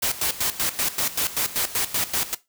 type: noise with tremolo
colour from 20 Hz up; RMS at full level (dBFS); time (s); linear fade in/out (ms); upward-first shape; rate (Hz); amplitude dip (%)
white; -23; 0.02-2.35; 10; square; 5.2; 80
effects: noise-tail reverb RT60 0.2 s tail -17 dB re dry